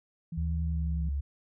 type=tone with vibrato; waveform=sine; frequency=164.81 Hz; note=E3; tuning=in tune; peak=-34 dBFS; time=0.32-1.09 s; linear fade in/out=5 ms; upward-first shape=square; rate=11 Hz; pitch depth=10 cents each way
type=tone with pitch glide; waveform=sine; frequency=76.5 to 70.15 Hz; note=D#2 to C#2; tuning=-29 to +21 cents; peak=-28 dBFS; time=0.37-1.21 s; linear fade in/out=10 ms; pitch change=-150 cents; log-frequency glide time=0.64-1.05 s
effects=none